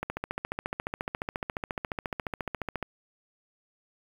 click train, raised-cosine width 0.5 ms, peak -16 dBFS, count 41, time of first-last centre 0.03-2.827 s, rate 14.3 Hz, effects 7-bit

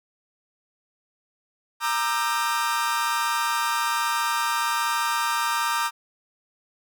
40% pulse chord, E half-diminished seventh, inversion second, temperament equal with one note detuned, 932.3 / 1197.3 / 1318.5 / 1568 Hz, Bb5 / D6 / E6 / G6, 0 / +33 / 0 / 0 cents, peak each -26 / -26 / -30 / -29 dBFS, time 1.8-5.91 s, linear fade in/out 50 ms, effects none

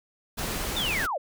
pink noise, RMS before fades -31 dBFS, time 0.37-1.07 s, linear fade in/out 20 ms
sine linear sweep, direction down, 3700 to 486.4 Hz, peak -26 dBFS, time 0.76-1.18 s, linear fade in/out 10 ms
effects none

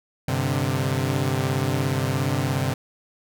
sawtooth chord, G suspended fourth, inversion none, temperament equal with one note detuned, 98 / 130.81 / 147.85 Hz, G2 / C3 / D3, 0 / 0 / +12 cents, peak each -24 / -20 / -23 dBFS, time 0.28-2.74 s, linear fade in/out 5 ms, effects none

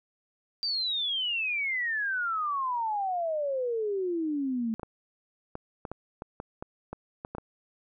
sine exponential sweep, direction down, 4722 to 218.9 Hz, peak -27 dBFS, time 0.63-4.74 s, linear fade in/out 0 ms
clicks, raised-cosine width 1 ms, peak -22 dBFS, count 12, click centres 4.796 / 4.832 / 5.554 / 5.852 / 5.916 / 6.221 / 6.401 / 6.625 / 6.93 / 7.249 / 7.35 / 7.383 s
effects none

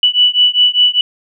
sine beating tone pair, 2959 / 2964 Hz, F#7 / F#7, -1 / +2 cents, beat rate 5 Hz, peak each -11 dBFS, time 0.03-1.01 s, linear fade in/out 2 ms, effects none

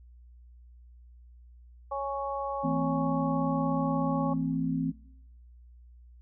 harmonic tone, 277.2 Hz, C#4, in tune, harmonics 2 / 3 / 4, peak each -34 / -34 / -35 dBFS, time 1.91-4.34 s, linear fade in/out 10 ms
sine chord, A minor, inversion second, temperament equal with one note detuned, 164.81 / 224.9 / 261.6 Hz, E3 / A3 / C4, 0 / +38 / 0 cents, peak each -31 / -34 / -29 dBFS, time 2.63-4.92 s, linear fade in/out 20 ms
effects noise-tail reverb RT60 0.8 s tail -21 dB re dry + added 60 Hz sine -50 dBFS peak until 6.21 s

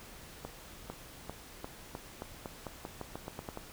accelerating click train, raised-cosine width 1 ms, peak -25 dBFS, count 15, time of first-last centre 0.45-3.574 s, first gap 450 ms, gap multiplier 0.88, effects pink hiss -51 dBFS RMS until 3.72 s

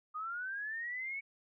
sine linear sweep, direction up, 1219 to 2236 Hz, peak -37 dBFS, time 0.14-1.21 s, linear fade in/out 20 ms, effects none

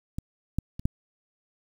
clicks, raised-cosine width 5 ms, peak -19 / -13 / -24 / -11 dBFS, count 4, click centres 0.185 / 0.586 / 0.795 / 0.855 s, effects 8-bit

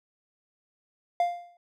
triangle tone with exponential decay, 699 Hz, F5, 1 cent sharp, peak -17 dBFS, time 1.2-1.57 s, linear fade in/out 2 ms, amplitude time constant 79 ms, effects none

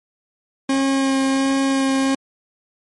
40% pulse tone with vibrato, 269.9 Hz, C#4, 46 cents flat, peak -15 dBFS, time 0.69-2.15 s, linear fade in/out 5 ms, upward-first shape sine, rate 1.4 Hz, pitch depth 10 cents each way, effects MP3 48 kbps

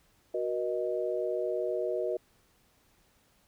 sine chord, D# minor, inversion first, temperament equal with one note detuned, 370 / 477.9 / 622.3 Hz, F#4 / A#4 / D#5, 0 / +43 / 0 cents, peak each -33 dBFS, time 0.34-2.17 s, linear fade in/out 5 ms, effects pink hiss -67 dBFS RMS until 3.47 s

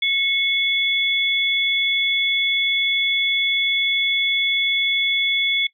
sine tone pair together, 2193 / 3434 Hz, C#7 / A7, -19 / -43 cents, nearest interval minor sixth, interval 776 cents, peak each -20 dBFS, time 0.02-5.67 s, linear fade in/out 5 ms, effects noise-tail reverb RT60 0.1 s tail -20 dB re dry

